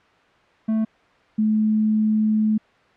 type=tone pair in turn; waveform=triangle / sine; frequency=220 / 215.7 Hz; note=A3 / A3; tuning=0 / -34 cents; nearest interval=unison; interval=34 cents; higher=first; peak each=-16 dBFS; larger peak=neither; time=0.68-0.85 / 1.38-2.58 s; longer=second; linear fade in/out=10 ms; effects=white hiss -55 dBFS RMS until 2.96 s + low-pass 2000 Hz 12 dB/octave